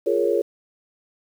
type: chord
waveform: sine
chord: Bb minor seventh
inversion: second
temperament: equal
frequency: 349.2 / 415.3 / 466.2 / 554.4 Hz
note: F4 / Ab4 / Bb4 / Db5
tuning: 0 / 0 / 0 / 0 cents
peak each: -24 / -22 / -23 / -24 dBFS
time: 0.06-0.42 s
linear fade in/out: 10 ms
effects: 8-bit